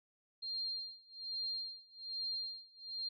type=tone with tremolo; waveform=sine; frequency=4197 Hz; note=C8; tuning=5 cents sharp; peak=-36 dBFS; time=0.42-3.09 s; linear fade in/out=10 ms; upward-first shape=sine; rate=1.2 Hz; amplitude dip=95%; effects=none